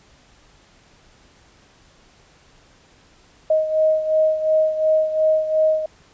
sine beating tone pair, 626 / 628.8 Hz, D#5 / D#5, +10 / +18 cents, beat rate 2.8 Hz, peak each -16 / -22 dBFS, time 3.5-5.86 s, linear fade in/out 5 ms, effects pink hiss -53 dBFS RMS until 6.13 s + resampled to 16000 Hz

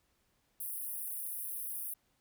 pink high-pass noise, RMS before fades -40 dBFS, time 0.6-1.94 s, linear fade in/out 5 ms, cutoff 9600 Hz, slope 96 dB/octave, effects pink hiss -75 dBFS RMS until 2.2 s

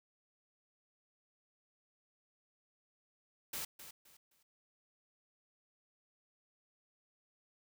white noise with echo, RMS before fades -41 dBFS, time 3.53-3.65 s, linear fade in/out 5 ms, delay 260 ms, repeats 3, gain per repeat -11 dB, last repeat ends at 4.43 s, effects none

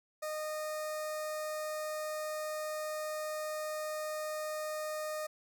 sawtooth tone with notch filter, 615 Hz, D#5, 20 cents flat, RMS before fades -38 dBFS, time 0.22-5.27 s, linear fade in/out 10 ms, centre 3100 Hz, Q 1.3, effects none

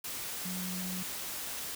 sine tone in noise, 183.3 Hz, F#3, 16 cents flat, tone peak -37 dBFS, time 0.45-1.03 s, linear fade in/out 5 ms, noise white, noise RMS -39 dBFS, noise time 0.04-1.75 s, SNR -1 dB, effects none

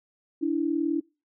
sine tone pair together, 290 / 329.6 Hz, D4 / E4, -22 / 0 cents, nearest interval major second, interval 222 cents, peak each -26 dBFS, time 0.41-1.01 s, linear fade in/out 20 ms, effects noise-tail reverb RT60 0.3 s tail -25 dB re dry

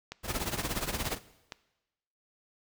click train, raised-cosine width 0.2 ms, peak -21 dBFS, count 4, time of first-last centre 0.12-1.522 s, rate 2.14 Hz
pink noise with tremolo, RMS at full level -30 dBFS, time 0.23-1.19 s, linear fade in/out 50 ms, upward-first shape triangle, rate 17 Hz, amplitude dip 85%
effects noise-tail reverb RT60 1.0 s tail -18 dB re dry

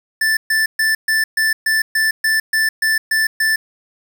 square tone bursts, 1762 Hz, A6, 2 cents sharp, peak -14 dBFS, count 12, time 0.21-3.56 s, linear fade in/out 5 ms, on 160 ms, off 130 ms, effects 7-bit

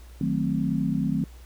sine chord, D# diminished seventh, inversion none, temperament equal, 155.56 / 185 / 220 / 261.6 Hz, D#3 / F#3 / A3 / C4, 0 / 0 / 0 / 0 cents, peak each -28 dBFS, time 0.21-1.24 s, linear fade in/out 2 ms, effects added 60 Hz sine -43 dBFS peak until 1.45 s + pink hiss -55 dBFS RMS until 1.45 s

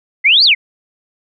sine exponential two-way sweep, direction up then down, 1984 to 4866 to 1984 Hz, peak -6 dBFS, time 0.24-0.55 s, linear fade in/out 20 ms, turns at 0.44 s, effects none

